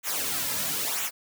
white noise with flanger, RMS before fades -29 dBFS, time 0.03-1.11 s, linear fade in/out 50 ms, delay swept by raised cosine 0.2 to 2.7 ms, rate 1 Hz, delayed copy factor -0.7, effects none

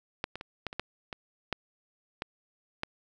clicks, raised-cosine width 0.3 ms, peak -14 / -22 / -24 / -17 / -24 / -15 / -21 / -13 / -17 / -15 dBFS, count 10, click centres 0.241 / 0.356 / 0.411 / 0.667 / 0.729 / 0.796 / 1.128 / 1.527 / 2.221 / 2.834 s, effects none

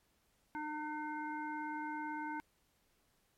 harmonic tone, 303 Hz, D#4, 46 cents flat, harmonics 1 / 3 / 5 / 7, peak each -43 / -41 / -46 / -52 dBFS, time 0.55-2.4 s, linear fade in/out 0 ms, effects pink hiss -75 dBFS RMS until 3.37 s + MP3 64 kbps

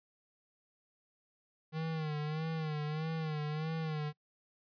square tone with vibrato, 155.56 Hz, D#3, in tune, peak -35 dBFS, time 1.72-4.13 s, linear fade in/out 50 ms, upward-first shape sine, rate 1.6 Hz, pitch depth 69 cents each way, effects noise-tail reverb RT60 0.1 s tail -23 dB re dry + resampled to 11025 Hz

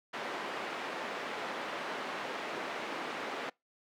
pink band-pass noise, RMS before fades -39 dBFS, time 0.13-3.5 s, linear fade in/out 10 ms, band 380 to 2500 Hz, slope 12 dB/octave, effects noise-tail reverb RT60 0.2 s tail -25 dB re dry + high-pass 150 Hz 12 dB/octave

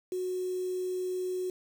sine tone with quantisation, 367.2 Hz, F#4, 13 cents flat, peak -30 dBFS, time 0.12-1.5 s, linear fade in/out 2 ms, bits 8, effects none

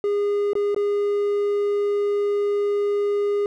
triangle tone with dropouts, 408.7 Hz, G#4, 28 cents flat, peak -17 dBFS, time 0.04-3.46 s, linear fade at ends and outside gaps 1 ms, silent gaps 0.533-0.553 / 0.746-0.763 s, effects none

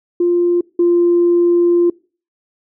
sine tone pair in turn, 349.2 / 347 Hz, F4 / F4, 0 / -11 cents, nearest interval unison, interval 11 cents, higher first, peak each -10 / -8 dBFS, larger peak second, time 0.2-0.61 / 0.79-1.9 s, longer second, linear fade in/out 5 ms, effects noise-tail reverb RT60 0.4 s tail -25 dB re dry + tanh soft clip ceiling -5 dBFS

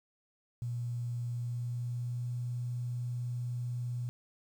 sine tone with pitch glide, 120 to 121.89 Hz, B2 to B2, -49 to -22 cents, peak -33 dBFS, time 0.62-4.09 s, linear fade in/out 0 ms, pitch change +27 cents, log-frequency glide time 1.3-2.32 s, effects 10-bit

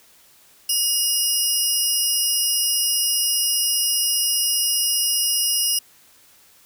15% pulse tone pair together, 2865 / 5105 Hz, F7 / D#8, +44 / +44 cents, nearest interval minor seventh, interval 1000 cents, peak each -15 dBFS, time 0.69-5.79 s, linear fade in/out 5 ms, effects white hiss -53 dBFS RMS until 6.65 s

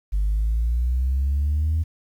sine exponential sweep, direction up, 49 to 81.7 Hz, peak -17 dBFS, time 0.12-1.84 s, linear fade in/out 20 ms, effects tanh soft clip ceiling -16 dBFS + 9-bit

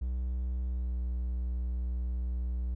triangle tone with pitch glide, 62.3 to 61.16 Hz, B1 to B1, +16 to -16 cents, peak -28 dBFS, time 0.01-2.75 s, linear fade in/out 10 ms, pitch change -32 cents, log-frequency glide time 0.67-0.95 s, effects none

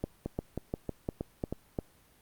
two click trains, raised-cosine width 2 ms, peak -20 / -18 dBFS, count 5 / 6, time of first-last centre 0.26-1.526 / 0.04-1.788 s, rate 3.16 / 2.86 Hz, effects pink hiss -63 dBFS RMS until 2.21 s + Opus 32 kbps

